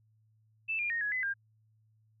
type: tone with pitch steps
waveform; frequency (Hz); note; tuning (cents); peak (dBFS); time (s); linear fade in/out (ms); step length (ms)
sine; 2641 / 2406 / 1856 / 1677 / 2018 / 1603; E7 / D7 / A#6 / G#6 / B6 / G6; +3 / +41 / -8 / +16 / +37 / +38; -30; 0.68-1.34; 20; 110
effects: added 109 Hz sine -65 dBFS peak until 2.2 s